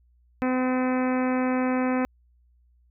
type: harmonic tone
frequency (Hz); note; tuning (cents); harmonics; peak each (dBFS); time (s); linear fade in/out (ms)
255.3; C4; -42; 1 / 2 / 3 / 4 / 5 / 6 / 7 / 8 / 9 / 10; -23 / -29 / -33 / -35 / -37 / -39 / -40 / -41 / -42 / -43; 0.42-2.05; 0
effects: added 60 Hz sine -58 dBFS peak until 2.9 s